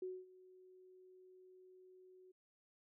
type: tone with ADSR envelope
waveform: sine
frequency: 370 Hz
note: F#4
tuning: in tune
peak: -40 dBFS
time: 0.02-2.32 s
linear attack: 4 ms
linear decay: 230 ms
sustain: -20 dB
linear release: 12 ms
effects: none

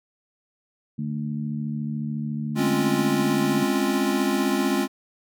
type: harmonic tone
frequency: 74 Hz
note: D2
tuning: 14 cents sharp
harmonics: 2 / 3 / 4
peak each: -29 / -28 / -40 dBFS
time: 0.98-3.64 s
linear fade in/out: 10 ms
type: chord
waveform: square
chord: Db major seventh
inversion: second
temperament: equal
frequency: 207.7 / 261.6 / 277.2 / 349.2 Hz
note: Ab3 / C4 / Db4 / F4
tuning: 0 / 0 / 0 / 0 cents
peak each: -27 dBFS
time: 2.55-4.88 s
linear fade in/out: 50 ms
effects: none

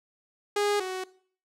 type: tone pair in turn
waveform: sawtooth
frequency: 411.1 / 372.8 Hz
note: G#4 / F#4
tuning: -18 / +13 cents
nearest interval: major second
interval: 169 cents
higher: first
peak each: -20 / -27 dBFS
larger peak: first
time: 0.56-0.8 / 0.8-1.04 s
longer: neither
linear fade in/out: 5 ms
effects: noise-tail reverb RT60 0.5 s tail -19 dB re dry + low-pass 10000 Hz 12 dB/octave

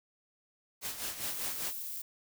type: noise with tremolo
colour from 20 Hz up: white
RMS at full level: -36 dBFS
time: 0.81-1.73 s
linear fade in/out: 50 ms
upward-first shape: sine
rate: 5 Hz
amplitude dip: 65%
type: noise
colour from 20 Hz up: violet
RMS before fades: -40 dBFS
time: 1.23-2.02 s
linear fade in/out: 5 ms
effects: none

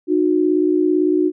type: tone pair together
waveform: sine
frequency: 305.9 / 363.8 Hz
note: D#4 / F#4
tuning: -29 / -29 cents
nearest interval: minor third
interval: 300 cents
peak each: -16 dBFS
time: 0.07-1.32 s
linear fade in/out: 50 ms
effects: none

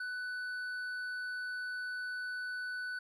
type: tone with hard clipping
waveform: triangle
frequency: 1492 Hz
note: F#6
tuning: 14 cents sharp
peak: -38 dBFS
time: 0-2.99 s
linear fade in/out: 5 ms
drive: 8 dB
effects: resampled to 32000 Hz

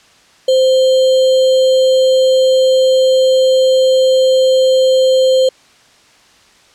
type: tone with sample-and-hold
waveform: sine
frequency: 520 Hz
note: C5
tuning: 11 cents flat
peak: -7 dBFS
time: 0.48-5.49 s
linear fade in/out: 5 ms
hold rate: 3675 Hz
effects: white hiss -47 dBFS RMS until 6.74 s + low-pass 6000 Hz 12 dB/octave

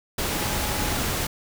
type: tone in noise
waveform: sine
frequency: 840 Hz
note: G#5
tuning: 19 cents sharp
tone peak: -36 dBFS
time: 0.32-0.97 s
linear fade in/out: 5 ms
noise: pink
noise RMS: -26 dBFS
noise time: 0.18-1.27 s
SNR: -13 dB
effects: none

